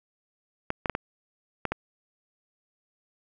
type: clicks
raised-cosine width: 0.5 ms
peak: -12 dBFS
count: 6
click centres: 0.704 / 0.858 / 0.897 / 0.951 / 1.653 / 1.72 s
effects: none